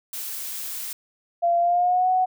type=noise; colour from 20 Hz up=blue; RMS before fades=-32 dBFS; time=0.13-0.93 s; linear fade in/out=2 ms
type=tone with pitch glide; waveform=sine; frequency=688 to 741.7 Hz; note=F5 to F#5; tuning=-26 to +4 cents; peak=-17 dBFS; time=1.42-2.26 s; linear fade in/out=20 ms; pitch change=+130 cents; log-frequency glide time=1.59-2.09 s
effects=none